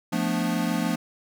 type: chord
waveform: square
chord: B half-diminished seventh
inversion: second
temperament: equal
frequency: 174.61 / 220 / 246.9 / 293.7 Hz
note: F3 / A3 / B3 / D4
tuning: 0 / 0 / 0 / 0 cents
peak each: -29 / -29 / -30 / -31 dBFS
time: 0.12-0.96 s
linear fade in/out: 10 ms
effects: none